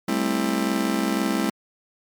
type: chord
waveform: 40% pulse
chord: A minor seventh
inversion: third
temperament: just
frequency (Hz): 198 / 220 / 264 / 330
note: G3 / A3 / C4 / E4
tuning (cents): +18 / 0 / +16 / +2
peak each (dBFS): -26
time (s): 0.08-1.5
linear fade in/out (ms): 5
effects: MP3 96 kbps